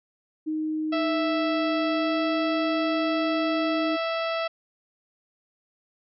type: tone with pitch glide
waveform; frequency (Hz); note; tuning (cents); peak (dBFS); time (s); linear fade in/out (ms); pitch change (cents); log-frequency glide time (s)
sine; 311.1 to 313.8; D#4 to D#4; 0 to +15; -25; 0.46-3.97; 20; +15; 1.91-2.2
type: harmonic tone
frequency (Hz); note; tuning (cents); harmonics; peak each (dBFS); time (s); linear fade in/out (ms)
659.3; E5; 0; 1 / 2 / 3 / 4 / 5 / 6 / 7 / 8; -27 / -31 / -37 / -36 / -39 / -44 / -43 / -46; 0.92-4.48; 10
effects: none